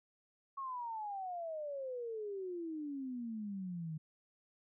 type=exponential sweep; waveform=sine; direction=down; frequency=1108.7 to 153.1 Hz; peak=-39 dBFS; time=0.57-3.98 s; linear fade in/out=10 ms; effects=none